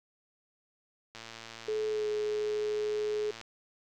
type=click train; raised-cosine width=0.2 ms; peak=-27 dBFS; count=259; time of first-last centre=1.15-3.413 s; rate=114 Hz
type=tone with pitch glide; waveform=sine; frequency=430.8 to 422.7 Hz; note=A4 to G#4; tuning=-37 to +31 cents; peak=-29 dBFS; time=1.68-3.31 s; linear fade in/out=5 ms; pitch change=-32 cents; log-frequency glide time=1.88-2.08 s
effects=none